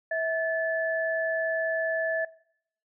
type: tone pair together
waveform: sine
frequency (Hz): 649.5 / 1735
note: E5 / A6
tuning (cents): -26 / -25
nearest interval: octave + perfect fourth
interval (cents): 1701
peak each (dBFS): -28 / -29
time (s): 0.11-2.25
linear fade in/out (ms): 5
effects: noise-tail reverb RT60 0.7 s tail -20 dB re dry